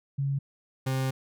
sine / 40% pulse tone pair in turn, 138.59 / 132.06 Hz, C#3 / C3, 0 / +16 cents, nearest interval minor second, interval 84 cents, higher first, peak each -25 dBFS, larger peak neither, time 0.18-0.39 / 0.86-1.11 s, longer second, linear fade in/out 10 ms, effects none

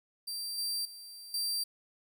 sawtooth tone with level steps, 4700 Hz, D8, 1 cent sharp, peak -33 / -29 / -43 / -28 dBFS, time 0.27-1.64 s, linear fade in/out 10 ms, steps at 0.58 / 0.85 / 1.34 s, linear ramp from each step 2 ms, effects 11-bit

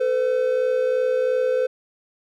triangle tone pair together, 446.1 / 509 Hz, A4 / C5, +24 / -48 cents, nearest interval major second, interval 228 cents, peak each -23 / -17 dBFS, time 0-1.67 s, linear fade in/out 10 ms, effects none

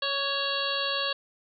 harmonic tone with a mistuned harmonic, 554.4 Hz, C#5, in tune, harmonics 1 / 2 / 3 / 5 / 6 / 7 / 8, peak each -34 / -34 / -34 / -34 / -34 / -34 / -34 dBFS, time 0.02-1.13 s, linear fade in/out 5 ms, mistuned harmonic 2, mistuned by +24 cents, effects none

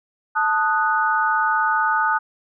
sine chord, D# diminished, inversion second, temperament equal, 880 / 1244.5 / 1480 Hz, A5 / D#6 / F#6, 0 / 0 / 0 cents, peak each -21 dBFS, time 0.35-2.19 s, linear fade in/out 20 ms, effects none

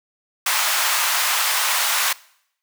pink high-pass noise, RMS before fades -20 dBFS, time 0.46-2.13 s, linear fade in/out 5 ms, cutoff 870 Hz, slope 24 dB/octave, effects noise-tail reverb RT60 0.7 s tail -22 dB re dry

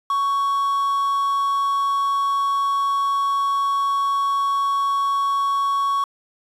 triangle tone with quantisation, 1114 Hz, C#6, 8 cents sharp, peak -16 dBFS, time 0.1-6.04 s, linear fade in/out 2 ms, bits 7, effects resampled to 32000 Hz

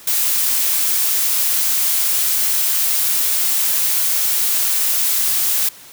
blue noise, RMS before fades -17 dBFS, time 0.07-5.69 s, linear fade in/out 5 ms, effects white hiss -41 dBFS RMS until 5.92 s

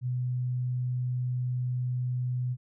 sine tone, 125.1 Hz, B2, 23 cents sharp, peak -27 dBFS, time 0.01-2.57 s, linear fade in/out 50 ms, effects none

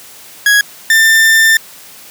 40% pulse tone pair in turn, 1661.2 / 1790 Hz, G#6 / A6, 0 / +29 cents, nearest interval minor second, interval 129 cents, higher second, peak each -5 dBFS, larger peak neither, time 0.46-0.61 / 0.9-1.57 s, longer second, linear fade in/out 2 ms, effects white hiss -36 dBFS RMS until 2.1 s + high-pass 100 Hz 12 dB/octave

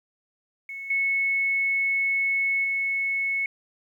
sine tone with level steps, 2200 Hz, C#7, 14 cents flat, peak -33 / -21 / -23 dBFS, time 0.69-3.46 s, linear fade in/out 2 ms, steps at 0.9 / 2.64 s, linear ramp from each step 5 ms, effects 10-bit

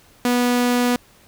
sawtooth tone, 244.8 Hz, B3, 15 cents flat, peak -12 dBFS, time 0.25-0.96 s, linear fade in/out 2 ms, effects pink hiss -52 dBFS RMS until 1.27 s

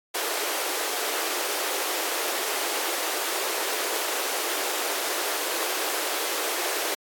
pink high-pass noise, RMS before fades -28 dBFS, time 0.14-6.95 s, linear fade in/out 10 ms, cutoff 340 Hz, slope 48 dB/octave, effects AAC 64 kbps

